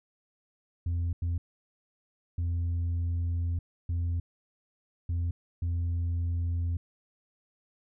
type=tone bursts at uneven times; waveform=sine; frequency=85.6 Hz; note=F2; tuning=34 cents flat; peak=-24 dBFS; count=6; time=0.86-1.13 / 1.22-1.38 / 2.38-3.59 / 3.89-4.2 / 5.09-5.31 / 5.62-6.77 s; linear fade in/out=5 ms; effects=tanh soft clip ceiling -26 dBFS

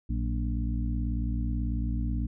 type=harmonic tone with a mistuned harmonic; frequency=58.27 Hz; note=A#1; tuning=in tune; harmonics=1 / 2 / 3 / 4 / 5; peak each=-28 / -34 / -40 / -36 / -39 dBFS; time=0.09-2.27 s; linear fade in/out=10 ms; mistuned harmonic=3; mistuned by=+100 cents; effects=none

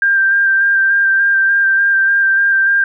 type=tone with vibrato; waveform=sine; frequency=1585 Hz; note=G6; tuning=19 cents sharp; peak=-9 dBFS; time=0.02-2.84 s; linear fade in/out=2 ms; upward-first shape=square; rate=3.4 Hz; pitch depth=15 cents each way; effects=none

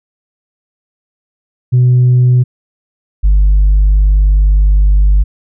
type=tone pair in turn; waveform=sine; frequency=125 / 49.74 Hz; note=B2 / G1; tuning=+21 / +26 cents; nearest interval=octave + major third; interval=1595 cents; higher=first; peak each=-3 dBFS; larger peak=neither; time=1.72-2.44 / 3.23-5.24 s; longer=second; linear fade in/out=20 ms; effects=tanh soft clip ceiling -3 dBFS

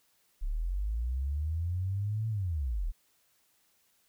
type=linear two-way sweep; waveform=sine; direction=up then down; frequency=32.7 to 112.6 to 32.7 Hz; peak=-29 dBFS; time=0.41-2.92 s; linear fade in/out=20 ms; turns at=2.29 s; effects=white hiss -70 dBFS RMS until 4.08 s

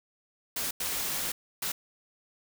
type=noise bursts at uneven times; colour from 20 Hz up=white; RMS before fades=-32 dBFS; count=3; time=0.56-0.71 / 0.8-1.32 / 1.62-1.72 s; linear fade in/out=5 ms; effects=none

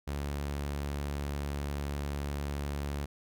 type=tone; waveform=sawtooth; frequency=71.5 Hz; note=D2; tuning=46 cents flat; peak=-29 dBFS; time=0.07-3.06 s; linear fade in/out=10 ms; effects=none

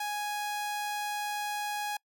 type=tone; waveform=sawtooth; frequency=830.6 Hz; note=G#5; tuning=in tune; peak=-28 dBFS; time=0-1.97 s; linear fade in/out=5 ms; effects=noise-tail reverb RT60 0.1 s tail -26 dB re dry

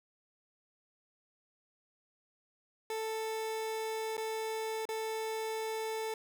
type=tone with dropouts; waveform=30% pulse; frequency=441.5 Hz; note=A4; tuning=6 cents sharp; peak=-32 dBFS; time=2.9-6.14 s; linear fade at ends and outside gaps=2 ms; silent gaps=4.169-4.178 / 4.854-4.889 s; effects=none

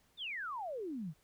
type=exponential sweep; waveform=sine; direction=down; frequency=3729 to 141 Hz; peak=-38 dBFS; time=0.17-1.14 s; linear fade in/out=50 ms; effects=pink hiss -71 dBFS RMS until 1.23 s

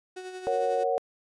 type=tone with tremolo; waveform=35% pulse; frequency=370 Hz; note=F#4; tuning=in tune; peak=-34 dBFS; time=0.16-0.84 s; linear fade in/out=10 ms; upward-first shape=sine; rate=11 Hz; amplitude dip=45%
type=chord; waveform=sine; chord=F# major; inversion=first; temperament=equal; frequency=466.2 / 554.4 / 740 Hz; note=A#4 / C#5 / F#5; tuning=0 / 0 / 0 cents; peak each=-28 dBFS; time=0.47-0.98 s; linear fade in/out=0 ms
effects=resampled to 22050 Hz

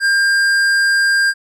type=tone with tanh clipping; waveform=sine; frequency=1600 Hz; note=G6; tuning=35 cents sharp; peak=-13 dBFS; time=0-1.34 s; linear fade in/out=50 ms; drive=13 dB; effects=none

